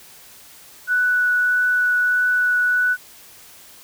sine tone with vibrato, 1480 Hz, F#6, in tune, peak -15 dBFS, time 0.87-2.97 s, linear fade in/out 50 ms, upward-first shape triangle, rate 1.6 Hz, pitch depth 8 cents each way, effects white hiss -45 dBFS RMS until 3.83 s

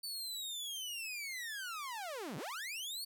sawtooth linear two-way sweep, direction down then up, 4547 to 123.4 to 4547 Hz, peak -37 dBFS, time 0.03-3.05 s, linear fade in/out 10 ms, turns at 2.37 s, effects none

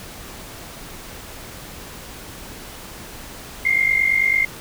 sine tone pair together, 2097 / 2146 Hz, C7 / C7, +3 / +43 cents, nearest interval unison, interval 40 cents, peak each -17 / -19 dBFS, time 3.65-4.45 s, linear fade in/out 5 ms, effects pink hiss -37 dBFS RMS until 4.6 s

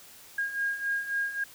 sine beating tone pair, 1623 / 1626.7 Hz, G#6 / G#6, -40 / -36 cents, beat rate 3.7 Hz, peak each -34 / -29 dBFS, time 0.38-1.44 s, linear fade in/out 5 ms, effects white hiss -51 dBFS RMS until 1.54 s

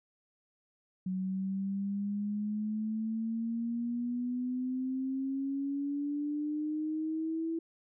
sine exponential sweep, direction up, 185.2 to 330.2 Hz, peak -31 dBFS, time 1.06-7.59 s, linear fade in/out 5 ms, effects none

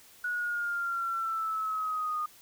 sine exponential sweep, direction down, 1467 to 1224 Hz, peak -29 dBFS, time 0.24-2.26 s, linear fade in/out 5 ms, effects white hiss -56 dBFS RMS until 2.41 s

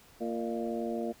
harmonic tone with a mistuned harmonic, 115.6 Hz, A#2, 14 cents flat, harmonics 2 / 3 / 4 / 5 / 6, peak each -35 / -37 / -38 / -39 / -40 dBFS, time 0.2-1.13 s, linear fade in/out 20 ms, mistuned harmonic 5, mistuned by +68 cents, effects pink hiss -58 dBFS RMS until 1.2 s

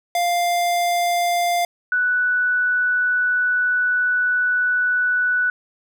square / sine tone pair in turn, 698.5 / 1482.8 Hz, F5 / F#6, 0 / +3 cents, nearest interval octave + minor second, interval 1303 cents, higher second, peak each -18 / -16 dBFS, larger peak second, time 0.15-1.65 / 1.92-5.5 s, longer second, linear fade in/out 2 ms, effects none

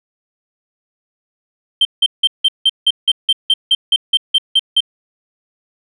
sine tone bursts, 3136 Hz, G7, in tune, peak -6 dBFS, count 15, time 1.81-4.805 s, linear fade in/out 5 ms, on 41 ms, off 170 ms, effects tanh soft clip ceiling -6 dBFS

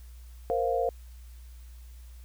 sine chord, Bb suspended second, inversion none, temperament equal, 466.2 / 523.3 / 698.5 Hz, Bb4 / C5 / F5, 0 / 0 / 0 cents, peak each -29 dBFS, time 0.5-0.89 s, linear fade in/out 0 ms, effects added 60 Hz sine -44 dBFS peak until 2.24 s + white hiss -61 dBFS RMS until 2.24 s

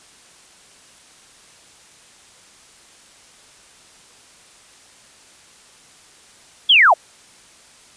sine linear sweep, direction down, 3449 to 561 Hz, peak -8 dBFS, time 6.69-6.94 s, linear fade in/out 10 ms, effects white hiss -48 dBFS RMS until 7.96 s + resampled to 22050 Hz

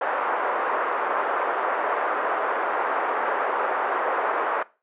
white band-pass noise, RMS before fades -25 dBFS, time 0.01-4.63 s, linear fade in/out 5 ms, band 420 to 1400 Hz, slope 24 dB/octave, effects noise-tail reverb RT60 0.3 s tail -20 dB re dry + resampled to 8000 Hz

